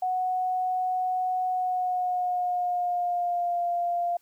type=tone with pitch glide; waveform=sine; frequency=738 to 697 Hz; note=F#5 to F5; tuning=-5 to -4 cents; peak=-24 dBFS; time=0.02-4.17 s; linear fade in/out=5 ms; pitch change=-99 cents; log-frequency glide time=1.48-3.63 s; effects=white hiss -66 dBFS RMS until 4.21 s